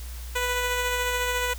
10% pulse tone with tremolo, 494 Hz, B4, in tune, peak -15 dBFS, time 0.35-1.54 s, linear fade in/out 10 ms, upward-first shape sine, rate 14 Hz, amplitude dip 25%, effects added 60 Hz sine -34 dBFS peak until 1.58 s + white hiss -45 dBFS RMS until 1.58 s

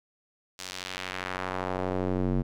square tone with band-pass filter sweep, 46.25 Hz, F#1, in tune, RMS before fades -31 dBFS, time 0.58-2.43 s, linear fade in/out 20 ms, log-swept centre 6000 to 210 Hz, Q 1, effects none

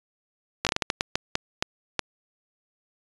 slowing click train, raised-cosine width 0.2 ms, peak -5 dBFS, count 12, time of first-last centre 0.65-1.993 s, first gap 17 ms, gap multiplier 1.36, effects resampled to 22050 Hz

